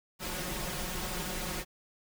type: noise with comb filter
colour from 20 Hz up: pink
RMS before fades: -36 dBFS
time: 0.19-1.65 s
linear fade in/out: 50 ms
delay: 5.5 ms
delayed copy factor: +0.85
effects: none